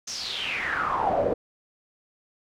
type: noise with band-pass filter sweep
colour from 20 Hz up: brown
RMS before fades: -27 dBFS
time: 0.07-1.34 s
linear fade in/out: 10 ms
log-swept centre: 6200 to 460 Hz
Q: 6.6
effects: none